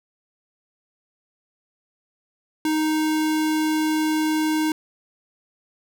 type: tone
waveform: square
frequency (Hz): 311.1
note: D#4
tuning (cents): 0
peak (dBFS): -20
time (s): 2.65-4.72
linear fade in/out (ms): 2
effects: none